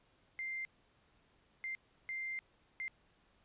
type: tone bursts at uneven times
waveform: sine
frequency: 2093 Hz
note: C7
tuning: in tune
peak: -38 dBFS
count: 4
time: 0.39-0.65 / 1.64-1.75 / 2.09-2.39 / 2.8-2.88 s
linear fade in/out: 0 ms
effects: pink hiss -71 dBFS RMS until 3.44 s + resampled to 8000 Hz